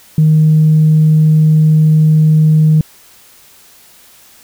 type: tone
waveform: sine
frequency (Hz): 155.56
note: D#3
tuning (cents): 0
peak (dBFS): -4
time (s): 0.18-2.81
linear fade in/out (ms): 2
effects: tanh soft clip ceiling -1 dBFS + white hiss -43 dBFS RMS until 4.43 s